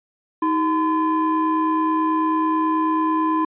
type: ring-modulated tone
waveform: triangle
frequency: 350.8 Hz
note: F4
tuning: 8 cents sharp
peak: -12 dBFS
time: 0.42-3.45 s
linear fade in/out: 5 ms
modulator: 667 Hz
effects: resampled to 8000 Hz